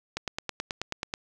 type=click train; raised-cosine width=0.2 ms; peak=-13 dBFS; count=10; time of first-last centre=0.17-1.139 s; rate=9.29 Hz; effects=none